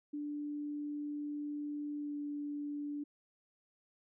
sine tone with pitch glide, 293.7 to 291.3 Hz, D4 to D4, 0 to -14 cents, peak -37 dBFS, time 0.13-3.04 s, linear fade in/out 10 ms, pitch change -14 cents, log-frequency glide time 1.97-2.16 s, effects none

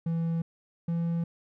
triangle tone pair in turn, 165.8 / 168.31 Hz, E3 / E3, +10 / +36 cents, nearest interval unison, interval 26 cents, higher second, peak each -24 dBFS, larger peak neither, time 0.06-0.42 / 0.88-1.24 s, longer neither, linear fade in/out 5 ms, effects none

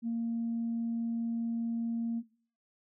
sine tone, 231.2 Hz, A#3, 14 cents flat, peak -29 dBFS, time 0.02-2.23 s, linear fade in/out 50 ms, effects noise-tail reverb RT60 0.5 s tail -22 dB re dry + tanh soft clip ceiling -26 dBFS

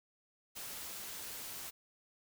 white noise, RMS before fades -45 dBFS, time 0.55-1.71 s, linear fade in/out 20 ms, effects none

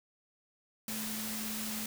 sine tone in noise, 217.3 Hz, A3, 21 cents flat, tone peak -40 dBFS, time 0.88-1.86 s, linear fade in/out 2 ms, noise white, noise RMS -39 dBFS, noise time 0.88-1.86 s, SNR -4 dB, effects none

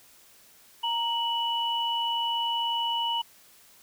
sine tone pair together, 930.7 / 2953 Hz, A#5 / F#7, -3 / -4 cents, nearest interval octave + minor sixth, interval 1999 cents, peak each -28 dBFS, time 0.83-3.22 s, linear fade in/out 10 ms, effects white hiss -56 dBFS RMS until 3.82 s

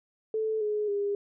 sine tone with pitch steps, 437.9 / 421.3 / 405.3 Hz, A4 / G#4 / G#4, -8 / +25 / -42 cents, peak -26 dBFS, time 0.34-1.15 s, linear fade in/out 2 ms, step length 270 ms, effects none

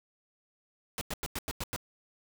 pink noise bursts, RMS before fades -35 dBFS, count 7, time 0.98-1.762 s, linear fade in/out 0 ms, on 32 ms, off 93 ms, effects none

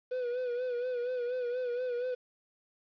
triangle tone with vibrato, 493.9 Hz, B4, in tune, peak -29 dBFS, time 0.11-2.15 s, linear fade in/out 10 ms, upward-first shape sine, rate 4.2 Hz, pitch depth 55 cents each way, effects resampled to 11025 Hz + 10-bit

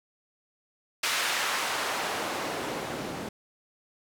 white noise with band-pass filter sweep, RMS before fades -31 dBFS, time 1.03-3.29 s, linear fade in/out 5 ms, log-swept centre 1900 to 230 Hz, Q 0.73, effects none

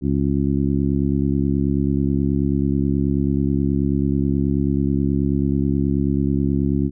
harmonic tone, 69.3 Hz, C#2, in tune, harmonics 1 / 2 / 3 / 4 / 5, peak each -24 / -22 / -22 / -22 / -27 dBFS, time 0.01-6.91 s, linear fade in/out 50 ms, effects none

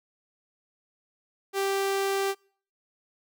sawtooth tone, 392 Hz, G4, in tune, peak -21 dBFS, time 1.53-2.35 s, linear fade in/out 50 ms, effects noise-tail reverb RT60 0.5 s tail -26 dB re dry

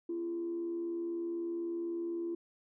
sine tone with frequency modulation, 340 Hz, F4, 46 cents flat, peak -33 dBFS, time 0.09-2.35 s, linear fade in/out 5 ms, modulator 76 Hz, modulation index 0.28, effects tanh soft clip ceiling -29 dBFS

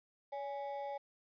triangle ring-modulated tone, 698.5 Hz, F5, in tune, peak -34 dBFS, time 0.32-0.98 s, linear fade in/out 10 ms, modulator 132 Hz, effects resampled to 11025 Hz + 12-bit

